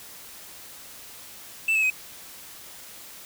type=tone with pitch steps; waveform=triangle; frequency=2653 / 2588 / 2524 Hz; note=E7 / E7 / D#7; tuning=+10 / -32 / +24 cents; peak=-18 dBFS; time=1.68-1.902 s; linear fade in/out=5 ms; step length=74 ms; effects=white hiss -44 dBFS RMS until 3.25 s